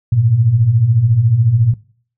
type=beating tone pair; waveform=sine; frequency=104 / 118 Hz; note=G#2 / A#2; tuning=+3 / +22 cents; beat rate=14 Hz; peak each=-17 / -10 dBFS; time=0.12-1.74 s; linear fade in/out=5 ms; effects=noise-tail reverb RT60 0.5 s tail -21 dB re dry